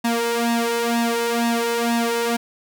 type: tone with flanger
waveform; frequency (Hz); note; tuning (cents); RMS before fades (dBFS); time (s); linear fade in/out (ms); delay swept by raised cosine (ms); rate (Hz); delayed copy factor
sawtooth; 233.8; A#3; +5; -21; 0.04-2.37; 10; 1.1 to 2.3; 2.1; +0.8
effects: none